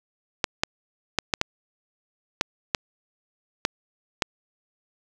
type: clicks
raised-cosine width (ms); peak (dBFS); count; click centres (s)
0.2; -3; 9; 0.442 / 0.635 / 1.187 / 1.338 / 1.414 / 2.411 / 2.748 / 3.651 / 4.222
effects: 7-bit